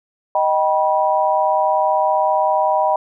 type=chord; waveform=sine; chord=Eb augmented; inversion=none; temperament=just; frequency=622.3 / 777.8 / 972.3 Hz; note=Eb5 / G5 / B5; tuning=0 / -14 / -27 cents; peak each=-18 dBFS; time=0.35-2.96 s; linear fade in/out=2 ms; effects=none